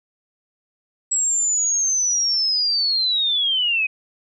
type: linear sweep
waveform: sine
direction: down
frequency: 7770 to 2489 Hz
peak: -17 dBFS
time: 1.11-3.87 s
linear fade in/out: 10 ms
effects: none